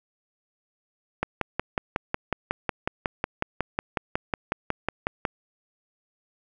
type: click train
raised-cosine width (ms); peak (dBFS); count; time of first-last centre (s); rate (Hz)
0.5; -9; 23; 1.23-5.252; 5.47
effects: none